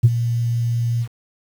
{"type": "tone with ADSR envelope", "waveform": "sine", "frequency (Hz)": 117.9, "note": "A#2", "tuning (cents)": 20, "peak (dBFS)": -4, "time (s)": [0.03, 1.08], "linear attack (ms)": 18, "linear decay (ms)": 39, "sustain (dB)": -13, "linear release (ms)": 68, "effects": ["tanh soft clip ceiling -3 dBFS", "7-bit"]}